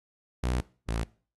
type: tone pair in turn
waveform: sawtooth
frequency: 61.74 / 56.31 Hz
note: B1 / A1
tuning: 0 / +41 cents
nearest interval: major second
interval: 159 cents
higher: first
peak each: -22 / -24 dBFS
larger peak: first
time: 0.43-0.61 / 0.88-1.04 s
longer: first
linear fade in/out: 10 ms
effects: noise-tail reverb RT60 0.4 s tail -22 dB re dry + AAC 32 kbps